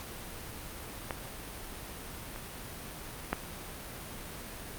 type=clicks; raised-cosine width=0.5 ms; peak=-17 / -26 / -13 dBFS; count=3; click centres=1.108 / 2.361 / 3.33 s; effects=pink hiss -43 dBFS RMS until 4.78 s + Opus 48 kbps